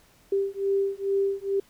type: beating tone pair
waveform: sine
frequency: 392.8 / 395.1 Hz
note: G4 / G4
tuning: +4 / +14 cents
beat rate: 2.3 Hz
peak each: -26 dBFS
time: 0.32-1.6 s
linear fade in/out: 5 ms
effects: pink hiss -59 dBFS RMS until 1.69 s